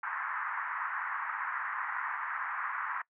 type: band-pass noise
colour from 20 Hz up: pink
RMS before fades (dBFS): -36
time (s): 0.03-3.02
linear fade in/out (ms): 5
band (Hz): 950 to 1900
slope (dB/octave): 48
effects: noise-tail reverb RT60 0.1 s tail -22 dB re dry